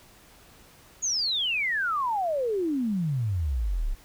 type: exponential sweep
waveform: sine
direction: down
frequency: 6800 to 30.87 Hz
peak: -24 dBFS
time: 1.02-3.95 s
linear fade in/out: 20 ms
effects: pink hiss -54 dBFS RMS until 4.04 s